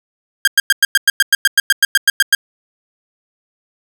sawtooth tone bursts, 1610 Hz, G6, 46 cents sharp, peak -3 dBFS, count 16, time 0.45-2.35 s, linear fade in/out 2 ms, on 25 ms, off 100 ms, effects none

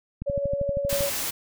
click train, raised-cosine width 5 ms, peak -19 dBFS, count 11, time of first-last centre 0.22-1.007 s, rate 12.7 Hz
sine tone with tremolo, 563 Hz, C#5, 27 cents sharp, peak -22 dBFS, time 0.26-1.1 s, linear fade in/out 20 ms, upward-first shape triangle, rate 12 Hz, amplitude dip 45%
white noise, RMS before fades -29 dBFS, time 0.89-1.31 s, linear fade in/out 10 ms
effects none

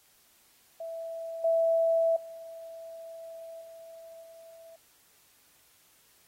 sine tone with level steps, 659.3 Hz, E5, in tune, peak -35 / -22 / -41 / -45 / -48 dBFS, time 0.8-4.76 s, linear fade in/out 5 ms, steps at 1.44 / 2.16 / 3.61 / 4.23 s, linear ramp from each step 5 ms, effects white hiss -63 dBFS RMS until 6.27 s + AAC 48 kbps

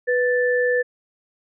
sine tone pair together, 493.6 / 1759 Hz, B4 / A6, -1 / -1 cents, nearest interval octave + minor seventh, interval 2200 cents, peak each -18 / -22 dBFS, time 0.07-0.83 s, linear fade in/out 20 ms, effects none

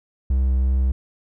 triangle tone with vibrato, 65 Hz, C2, 11 cents flat, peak -14 dBFS, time 0.3-0.92 s, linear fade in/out 5 ms, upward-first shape sine, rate 2.8 Hz, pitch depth 11 cents each way, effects none

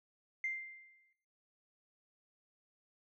sine tone with exponential decay, 2093 Hz, C7, in tune, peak -32 dBFS, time 0.44-1.13 s, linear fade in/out 2 ms, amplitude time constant 150 ms, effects noise-tail reverb RT60 0.6 s tail -19 dB re dry + tanh soft clip ceiling -28 dBFS

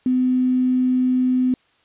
sine tone with quantisation, 254.2 Hz, C4, 50 cents flat, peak -15 dBFS, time 0.06-1.54 s, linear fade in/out 2 ms, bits 7, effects white hiss -60 dBFS RMS until 1.84 s + resampled to 8000 Hz

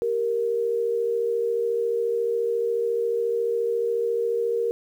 sine tone pair together, 392 / 466.2 Hz, G4 / A#4, 0 / 0 cents, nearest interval minor third, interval 300 cents, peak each -29 / -22 dBFS, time 0.02-4.71 s, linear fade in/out 0 ms, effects 9-bit

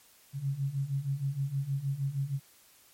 sine beating tone pair, 134.4 / 140.8 Hz, C3 / C#3, +47 / +27 cents, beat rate 6.4 Hz, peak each -34 / -31 dBFS, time 0.33-2.4 s, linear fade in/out 50 ms, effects white hiss -60 dBFS RMS until 2.93 s + MP3 64 kbps

